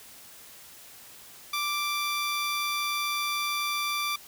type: tone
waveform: 15% pulse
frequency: 1174.7 Hz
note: D6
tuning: in tune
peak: -21 dBFS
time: 1.53-4.16 s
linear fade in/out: 5 ms
effects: white hiss -49 dBFS RMS until 4.27 s